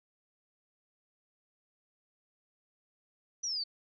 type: exponential sweep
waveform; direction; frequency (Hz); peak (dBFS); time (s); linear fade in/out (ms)
sine; down; 5990 to 4435; -32; 3.43-3.64; 10
effects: none